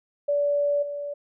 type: tone with level steps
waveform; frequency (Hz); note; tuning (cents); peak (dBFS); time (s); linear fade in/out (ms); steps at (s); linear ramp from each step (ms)
sine; 577; D5; -31; -20 / -29; 0.28-1.14; 10; 0.82; 10
effects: none